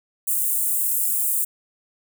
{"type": "high-pass noise", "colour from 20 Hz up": "white", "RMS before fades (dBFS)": -22, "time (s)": [0.27, 1.45], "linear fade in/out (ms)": 10, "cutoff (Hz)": 7900, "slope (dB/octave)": 48, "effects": []}